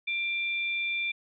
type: tone pair together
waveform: sine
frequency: 2372 / 3543 Hz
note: D7 / A7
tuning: +17 / +11 cents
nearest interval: perfect fifth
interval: 694 cents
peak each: -28 / -36 dBFS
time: 0.07-1.12 s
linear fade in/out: 10 ms
effects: none